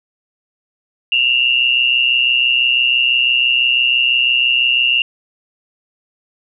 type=tone pair together; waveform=sine; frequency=2719 / 2845 Hz; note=F7 / F7; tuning=-47 / +31 cents; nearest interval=minor second; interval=78 cents; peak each=-14 dBFS; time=1.12-5.02 s; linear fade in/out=2 ms; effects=none